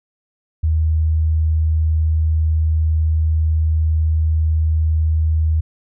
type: tone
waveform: sine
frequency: 79 Hz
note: D#2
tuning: 27 cents sharp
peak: -13 dBFS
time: 0.63-5.61 s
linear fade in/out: 10 ms
effects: none